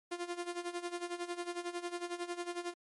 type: tone with tremolo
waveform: sawtooth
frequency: 349.2 Hz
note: F4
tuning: in tune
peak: -31 dBFS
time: 0.11-2.74 s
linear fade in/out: 10 ms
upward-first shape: sine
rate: 11 Hz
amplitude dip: 80%
effects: MP3 48 kbps